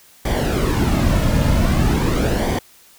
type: noise with flanger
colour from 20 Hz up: brown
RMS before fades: -17 dBFS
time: 0.25-2.59 s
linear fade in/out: 5 ms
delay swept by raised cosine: 0.74 to 2.64 ms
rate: 0.44 Hz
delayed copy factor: -0.6
effects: white hiss -49 dBFS RMS until 2.98 s